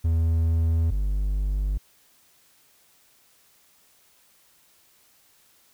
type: tone pair in turn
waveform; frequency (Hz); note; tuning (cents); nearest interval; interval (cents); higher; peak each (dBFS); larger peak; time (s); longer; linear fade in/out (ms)
triangle; 82 / 49.71; E2 / G1; -9 / +25; major sixth; 866; first; -17 / -20; first; 0.04-0.91 / 0.91-1.78; neither; 10
effects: white hiss -60 dBFS RMS until 5.73 s